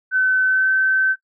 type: tone with pitch glide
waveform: sine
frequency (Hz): 1520 to 1538.5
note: F#6 to G6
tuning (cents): +46 to -33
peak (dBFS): -14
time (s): 0.11-1.16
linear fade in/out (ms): 50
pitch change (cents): +21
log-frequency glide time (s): 0.45-0.71
effects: noise-tail reverb RT60 0.1 s tail -19 dB re dry